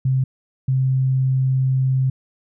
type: tone pair in turn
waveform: sine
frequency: 131.4 / 131.4 Hz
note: C3 / C3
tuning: +8 / +8 cents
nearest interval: unison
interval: 0 cents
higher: neither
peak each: -15 dBFS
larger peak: neither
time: 0.05-0.24 / 0.68-2.1 s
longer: second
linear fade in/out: 5 ms
effects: none